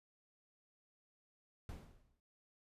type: noise with exponential decay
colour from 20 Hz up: brown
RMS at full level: -44 dBFS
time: 1.69-2.2 s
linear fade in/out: 1 ms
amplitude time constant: 110 ms
effects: resampled to 32000 Hz